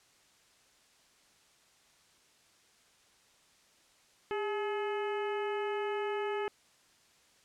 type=harmonic tone with a mistuned harmonic; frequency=426.6 Hz; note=G#4; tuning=46 cents sharp; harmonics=1 / 2 / 3 / 4 / 5 / 6 / 7; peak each=-33 / -39 / -43 / -45 / -47 / -49 / -50 dBFS; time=4.31-6.48 s; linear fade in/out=0 ms; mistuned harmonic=1; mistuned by=-76 cents; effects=white hiss -65 dBFS RMS until 7.44 s + low-pass 8000 Hz 12 dB/octave